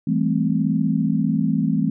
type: chord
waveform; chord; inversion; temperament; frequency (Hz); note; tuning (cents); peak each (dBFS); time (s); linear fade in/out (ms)
sine; A minor seventh; second; equal with one note detuned; 164.81 / 199.65 / 220 / 261.6; E3 / G3 / A3 / C4; 0 / +32 / 0 / 0; -22 / -24 / -22 / -23; 0.07-1.9; 5
effects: none